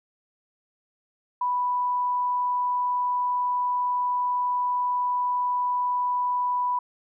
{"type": "tone", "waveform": "sine", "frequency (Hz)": 987.8, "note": "B5", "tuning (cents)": 0, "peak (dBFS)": -22, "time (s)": [1.41, 6.79], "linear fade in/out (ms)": 5, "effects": []}